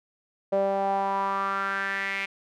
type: tone with band-pass filter sweep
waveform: sawtooth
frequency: 196 Hz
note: G3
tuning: in tune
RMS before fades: -27 dBFS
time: 0.52-2.26 s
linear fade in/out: 10 ms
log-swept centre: 570 to 2300 Hz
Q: 5
effects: none